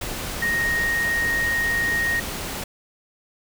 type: tone in noise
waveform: sine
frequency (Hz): 1864.7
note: A#6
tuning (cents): 0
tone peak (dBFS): -20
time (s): 0.42-2.2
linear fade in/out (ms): 5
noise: pink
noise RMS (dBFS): -30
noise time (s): 0.01-2.64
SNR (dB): +7
effects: none